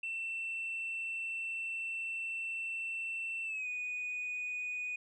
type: tone with pitch glide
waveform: sine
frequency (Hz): 2686 to 2477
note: E7 to D#7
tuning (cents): +32 to -8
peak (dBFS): -34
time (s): 0.03-4.96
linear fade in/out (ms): 5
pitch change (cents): -140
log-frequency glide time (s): 3.44-3.68
effects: tanh soft clip ceiling -33 dBFS